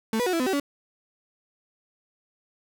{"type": "tone with pitch steps", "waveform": "35% pulse", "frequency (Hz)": [222, 488.9, 366.5, 332, 254.1, 382.7, 284.1], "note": ["A3", "B4", "F#4", "E4", "B3", "G4", "C#4"], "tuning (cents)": [16, -18, -16, 12, 49, -42, 43], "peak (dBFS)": -21, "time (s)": [0.13, 0.599], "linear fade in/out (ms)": 2, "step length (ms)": 67, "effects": []}